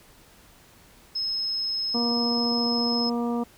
sine tone, 5170 Hz, E8, 34 cents flat, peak -25 dBFS, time 1.15-3.1 s, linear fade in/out 10 ms
harmonic tone, 237.3 Hz, A#3, 31 cents sharp, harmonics 1 / 2 / 3 / 4 / 5, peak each -25 / -31 / -35 / -37 / -39 dBFS, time 1.94-3.44 s, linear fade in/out 10 ms
effects pink hiss -54 dBFS RMS until 3.57 s

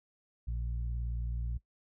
harmonic tone, 58.5 Hz, A#1, 7 cents sharp, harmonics 1 / 2 / 3, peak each -33 / -42 / -52 dBFS, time 0.47-1.58 s, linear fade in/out 10 ms, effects noise-tail reverb RT60 0.1 s tail -18 dB re dry

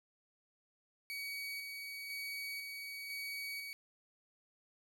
30% pulse tone with tremolo, 2258 Hz, C#7, 31 cents sharp, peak -38 dBFS, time 1.1-3.73 s, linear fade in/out 0 ms, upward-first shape square, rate 1 Hz, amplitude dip 30%, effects none

